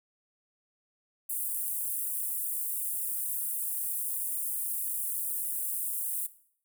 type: high-pass noise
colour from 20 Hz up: pink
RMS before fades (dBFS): -33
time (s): 1.29-6.27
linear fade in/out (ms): 10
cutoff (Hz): 9100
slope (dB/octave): 48
effects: noise-tail reverb RT60 0.6 s tail -17 dB re dry